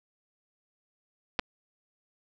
clicks, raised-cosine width 0.3 ms, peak -11 dBFS, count 2, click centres 1.391 / 1.395 s, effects resampled to 16000 Hz + 7-bit

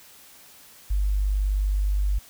sine tone, 49.59 Hz, G1, 21 cents sharp, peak -20 dBFS, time 0.9-2.19 s, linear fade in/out 10 ms, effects white hiss -50 dBFS RMS until 2.29 s

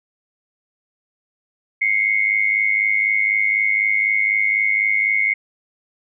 sine tone pair together, 2095 / 2199 Hz, C7 / C#7, +2 / -14 cents, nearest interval minor second, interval 84 cents, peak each -18 dBFS, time 1.81-5.34 s, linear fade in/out 10 ms, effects none

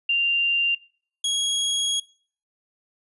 sine / sawtooth tone pair in turn, 2784 / 3311 Hz, F7 / G#7, -6 / -6 cents, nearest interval minor third, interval 300 cents, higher second, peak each -18 dBFS, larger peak neither, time 0.09-0.75 / 1.24-2 s, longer second, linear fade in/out 5 ms, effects noise-tail reverb RT60 0.5 s tail -24 dB re dry + resampled to 24000 Hz

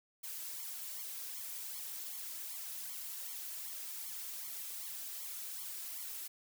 blue noise with flanger, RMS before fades -44 dBFS, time 0.23-6.28 s, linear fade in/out 10 ms, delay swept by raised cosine 0.91 to 3.11 ms, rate 2.6 Hz, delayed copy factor +1, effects none

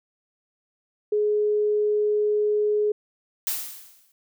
sine tone, 420 Hz, G#4, 19 cents sharp, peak -19 dBFS, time 1.12-2.92 s, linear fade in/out 5 ms
blue noise with exponential decay, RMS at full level -24 dBFS, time 3.47-4.12 s, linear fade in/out 1 ms, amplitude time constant 140 ms
effects none

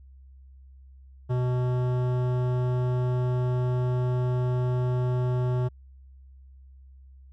sine tone with hard clipping, 125 Hz, B2, 21 cents sharp, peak -25 dBFS, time 1.29-5.69 s, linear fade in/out 20 ms, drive 15 dB, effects added 66 Hz sine -47 dBFS peak until 7.32 s

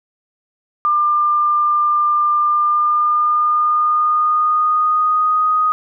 sine tone with pitch glide, 1196 to 1246.8 Hz, D6 to D#6, +31 to +3 cents, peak -12 dBFS, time 0.85-5.72 s, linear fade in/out 0 ms, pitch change +72 cents, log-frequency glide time 2.42-5.47 s, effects none

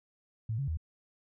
sine tone with pitch steps, 110.9 / 138.2 / 79.7 Hz, A2 / C#3 / D#2, +14 / -5 / +42 cents, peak -30 dBFS, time 0.49-0.772 s, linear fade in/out 5 ms, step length 94 ms, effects none

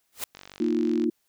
white noise with exponential growth, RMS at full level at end -27 dBFS, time 0.12-0.24 s, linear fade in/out 2 ms, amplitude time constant 24 ms
click train, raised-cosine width 0.2 ms, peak -25 dBFS, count 34, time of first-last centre 0.35-1.04 s, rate 47.8 Hz
sine chord, Bb suspended fourth, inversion none, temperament just, 233.1 / 310.8 / 349.6 Hz, Bb3 / Eb4 / F4, 0 / -2 / +2 cents, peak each -26 dBFS, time 0.6-1.1 s, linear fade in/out 5 ms
effects white hiss -72 dBFS RMS until 1.28 s

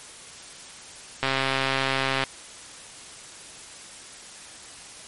click train, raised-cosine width 0.3 ms, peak -7 dBFS, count 136, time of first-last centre 1.23-2.237 s, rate 134 Hz, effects white hiss -43 dBFS RMS until 5.07 s + MP3 48 kbps

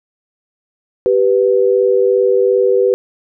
sine tone pair together, 390 / 492.7 Hz, G4 / B4, -9 / -4 cents, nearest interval major third, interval 405 cents, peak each -12 dBFS, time 1.06-2.94 s, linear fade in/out 0 ms, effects none

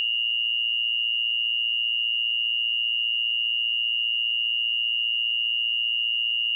sine tone pair together, 2789 / 2904 Hz, F7 / F#7, -3 / -33 cents, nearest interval minor second, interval 70 cents, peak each -25 dBFS, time 0-6.55 s, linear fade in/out 0 ms, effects none

